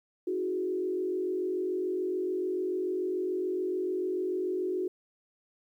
sine tone with frequency modulation, 367.3 Hz, F#4, 13 cents flat, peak -28 dBFS, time 0.27-4.88 s, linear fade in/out 5 ms, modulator 46.9 Hz, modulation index 0.81, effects 11-bit

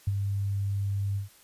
sine tone with ADSR envelope, 99.5 Hz, G2, 26 cents sharp, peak -21 dBFS, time 0.07-1.29 s, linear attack 7 ms, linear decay 32 ms, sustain -5 dB, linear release 130 ms, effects white hiss -57 dBFS RMS until 1.43 s + resampled to 32000 Hz

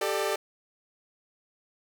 sawtooth chord, G suspended second, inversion none, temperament equal with one note detuned, 392 / 440 / 596.6 Hz, G4 / A4 / D5, 0 / 0 / +27 cents, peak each -27 dBFS, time 0.01-0.36 s, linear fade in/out 5 ms, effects none

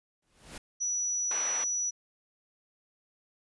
pink noise with exponential growth, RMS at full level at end -40 dBFS, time 0.22-0.58 s, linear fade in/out 5 ms, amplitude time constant 77 ms
sine tone, 5890 Hz, F#8, 9 cents flat, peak -28 dBFS, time 0.8-1.91 s, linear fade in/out 20 ms
white band-pass noise, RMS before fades -40 dBFS, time 1.31-1.64 s, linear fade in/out 0 ms, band 440 to 2200 Hz, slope 12 dB/octave
effects resampled to 24000 Hz

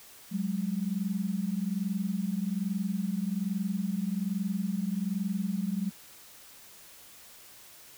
sine tone pair together, 185 / 206.2 Hz, F#3 / G#3, 0 / -12 cents, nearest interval major second, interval 188 cents, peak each -31 / -31 dBFS, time 0.31-5.91 s, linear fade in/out 20 ms, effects white hiss -52 dBFS RMS until 7.97 s

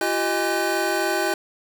square tone cluster, 342.2 / 385.8 / 622 / 816 / 1520 Hz, F4 / G4 / D#5 / G#5 / F#6, -35 / -28 / -1 / -31 / +46 cents, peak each -28 dBFS, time 0.01-1.34 s, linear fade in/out 2 ms, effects none

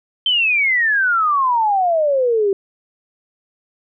sine exponential sweep, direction down, 3136 to 383.8 Hz, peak -13 dBFS, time 0.26-2.53 s, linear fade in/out 2 ms, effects none

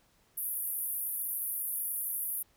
white band-pass noise, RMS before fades -35 dBFS, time 0.37-2.43 s, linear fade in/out 10 ms, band 10000 to 15000 Hz, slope 96 dB/octave, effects pink hiss -68 dBFS RMS until 2.56 s

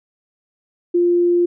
sine tone, 349.2 Hz, F4, in tune, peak -12 dBFS, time 0.94-1.46 s, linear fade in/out 10 ms, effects none

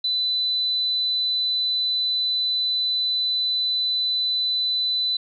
sine tone, 4000 Hz, B7, 21 cents sharp, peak -20 dBFS, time 0.04-5.17 s, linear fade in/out 5 ms, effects none

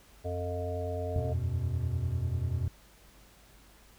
harmonic tone, 89 Hz, F2, 33 cents sharp, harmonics 1 / 3 / 5 / 7 / 8, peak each -34 / -44 / -38 / -37 / -43 dBFS, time 0.24-1.34 s, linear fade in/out 20 ms
triangle chord, E suspended second, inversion none, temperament equal, 82.41 / 92.5 / 123.47 Hz, E2 / F#2 / B2, 0 / 0 / 0 cents, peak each -31 dBFS, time 1.16-2.68 s, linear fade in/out 0 ms
effects added 50 Hz sine -59 dBFS peak until 3.98 s + pink hiss -59 dBFS RMS until 3.98 s

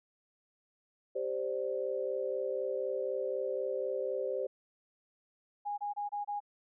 sine chord, G suspended fourth, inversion none, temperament equal, 392 / 523.3 / 587.3 Hz, G4 / C5 / D5, 0 / 0 / 0 cents, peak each -37 / -34 / -39 dBFS, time 1.15-4.47 s, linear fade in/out 10 ms
sine tone bursts, 822 Hz, G#5, 18 cents flat, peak -33 dBFS, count 5, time 5.65-6.404 s, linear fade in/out 20 ms, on 130 ms, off 26 ms
effects none

